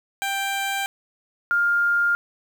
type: tone pair in turn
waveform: 15% pulse / sine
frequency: 787 / 1405.4 Hz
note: G5 / F6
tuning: +7 / +10 cents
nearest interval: minor seventh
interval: 1003 cents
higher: second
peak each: -17 dBFS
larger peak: neither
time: 0.22-0.86 / 1.51-2.15 s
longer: neither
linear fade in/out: 0 ms
effects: 8-bit